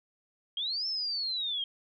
sine linear two-way sweep, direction up then down, 3168 to 5360 to 3168 Hz, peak -30 dBFS, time 0.57-1.64 s, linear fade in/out 2 ms, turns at 0.87 s, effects none

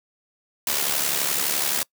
white noise with amplitude modulation, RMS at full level -21 dBFS, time 0.67-1.83 s, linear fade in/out 2 ms, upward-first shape sine, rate 71.7 Hz, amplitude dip 60%, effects noise-tail reverb RT60 0.1 s tail -24 dB re dry + high-pass 150 Hz 12 dB/octave

